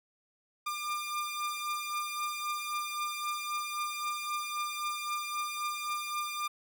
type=beating tone pair; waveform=sawtooth; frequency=1198 / 1201.8 Hz; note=D6 / D6; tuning=+34 / +40 cents; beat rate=3.8 Hz; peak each=-31 / -35 dBFS; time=0.66-6.48 s; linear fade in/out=10 ms; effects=none